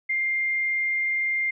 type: tone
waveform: sine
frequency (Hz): 2107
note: C7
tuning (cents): +12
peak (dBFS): -22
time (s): 0.09-1.51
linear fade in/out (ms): 10
effects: none